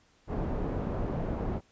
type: low-pass noise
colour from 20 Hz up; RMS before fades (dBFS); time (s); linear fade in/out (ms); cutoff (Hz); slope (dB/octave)
pink; -32; 0.27-1.61; 50; 680; 12
effects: pink hiss -65 dBFS RMS until 1.71 s + resampled to 16000 Hz